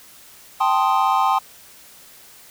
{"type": "chord", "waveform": "triangle", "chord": "A half-diminished seventh", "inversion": "third", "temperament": "equal", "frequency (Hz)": [784, 880, 1046.5, 1244.5], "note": ["G5", "A5", "C6", "Eb6"], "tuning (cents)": [0, 0, 0, 0], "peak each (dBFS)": [-18, -20, -18, -21], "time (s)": [0.6, 1.39], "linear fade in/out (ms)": 10, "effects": ["white hiss -46 dBFS RMS until 2.5 s"]}